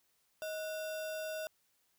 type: tone with sample-and-hold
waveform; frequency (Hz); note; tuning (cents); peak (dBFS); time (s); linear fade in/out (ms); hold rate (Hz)
sine; 629; D#5; +19; -37; 0.42-1.47; 0; 2100
effects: white hiss -75 dBFS RMS until 1.98 s